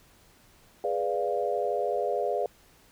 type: chord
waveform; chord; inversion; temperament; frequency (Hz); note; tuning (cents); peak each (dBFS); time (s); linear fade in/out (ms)
sine; G# diminished seventh; none; equal; 415.3 / 493.9 / 587.3 / 698.5; G#4 / B4 / D5 / F5; 0 / 0 / 0 / 0; -31; 0.84-2.46; 2
effects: pink hiss -59 dBFS RMS until 2.91 s